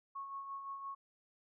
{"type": "tone with tremolo", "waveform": "sine", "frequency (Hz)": 1100, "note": "C#6", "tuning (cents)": -14, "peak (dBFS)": -40, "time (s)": [0.15, 0.95], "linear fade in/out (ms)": 10, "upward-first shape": "sine", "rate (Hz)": 5.8, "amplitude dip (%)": 45, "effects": []}